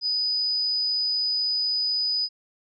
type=tone; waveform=sine; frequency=4978 Hz; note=D#8; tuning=in tune; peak=-22 dBFS; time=0.01-2.29 s; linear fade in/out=50 ms; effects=none